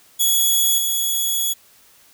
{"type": "tone with level steps", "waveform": "5% pulse", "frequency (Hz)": 3373, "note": "G#7", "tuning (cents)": 26, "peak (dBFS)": [-7, -11], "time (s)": [0.19, 1.54], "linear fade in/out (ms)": 20, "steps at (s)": 0.78, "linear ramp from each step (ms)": 2, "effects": ["white hiss -52 dBFS RMS until 2.13 s"]}